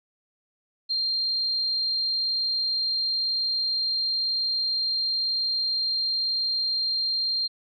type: tone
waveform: sine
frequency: 4187 Hz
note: C8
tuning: in tune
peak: -23 dBFS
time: 0.89-7.48 s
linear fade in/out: 20 ms
effects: none